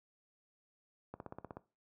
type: click train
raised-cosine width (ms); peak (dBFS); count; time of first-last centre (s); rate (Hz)
1; -30; 8; 1.14-1.569; 16.3
effects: noise-tail reverb RT60 0.3 s tail -18 dB re dry + high-pass 80 Hz 12 dB/octave